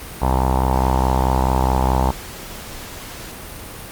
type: tone with low-pass filter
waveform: sawtooth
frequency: 64.7 Hz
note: C2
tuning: 19 cents flat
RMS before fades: -17 dBFS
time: 0.21-2.12 s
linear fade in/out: 20 ms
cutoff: 900 Hz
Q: 6.3
effects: pink hiss -34 dBFS RMS until 3.91 s + Opus 32 kbps

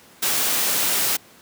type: noise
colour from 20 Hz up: white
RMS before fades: -21 dBFS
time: 0.22-1.17 s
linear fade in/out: 10 ms
effects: pink hiss -49 dBFS RMS until 1.41 s + high-pass 150 Hz 12 dB/octave

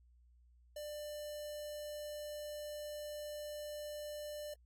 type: tone with notch filter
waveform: square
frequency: 595 Hz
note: D5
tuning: 22 cents sharp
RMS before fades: -45 dBFS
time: 0.76-4.54 s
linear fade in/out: 5 ms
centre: 1400 Hz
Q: 0.67
effects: added 60 Hz sine -63 dBFS peak until 4.65 s + AAC 64 kbps

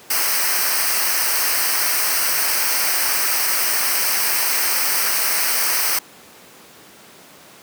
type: noise with comb filter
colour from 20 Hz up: white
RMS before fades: -19 dBFS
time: 0.1-5.99 s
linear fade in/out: 5 ms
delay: 0.28 ms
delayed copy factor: -0.75
effects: pink hiss -44 dBFS RMS until 7.62 s + high-pass 200 Hz 12 dB/octave

